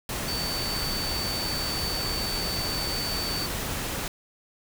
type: tone in noise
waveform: sine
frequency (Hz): 4546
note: C#8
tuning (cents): +43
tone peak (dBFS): -30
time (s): 0.28-3.46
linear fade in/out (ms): 2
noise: pink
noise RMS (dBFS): -31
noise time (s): 0.09-4.08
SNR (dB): -2
effects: none